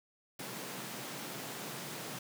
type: high-pass noise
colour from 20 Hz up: pink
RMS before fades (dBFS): -43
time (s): 0.39-2.19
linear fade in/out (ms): 5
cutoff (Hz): 120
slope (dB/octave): 96
effects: none